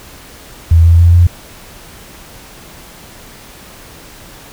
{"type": "tone with pitch steps", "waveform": "sine", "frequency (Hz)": [82.7, 84.15, 85.62, 87.11], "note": ["E2", "E2", "F2", "F2"], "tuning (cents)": [6, 36, -34, -4], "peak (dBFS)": -3, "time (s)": [0.71, 1.27], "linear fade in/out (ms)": 5, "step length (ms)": 140, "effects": ["pink hiss -36 dBFS RMS until 4.52 s"]}